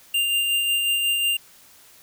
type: tone with tremolo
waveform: square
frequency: 2794 Hz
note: F7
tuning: in tune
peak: -19 dBFS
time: 0.14-1.37 s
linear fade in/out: 5 ms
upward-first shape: sine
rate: 5.5 Hz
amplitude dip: 30%
effects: white hiss -51 dBFS RMS until 2.02 s